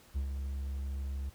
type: tone with ADSR envelope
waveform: triangle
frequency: 68.3 Hz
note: C#2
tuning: 25 cents flat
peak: -27 dBFS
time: 0.14-1.3 s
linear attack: 28 ms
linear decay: 88 ms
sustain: -5 dB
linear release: 11 ms
effects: pink hiss -60 dBFS RMS until 1.34 s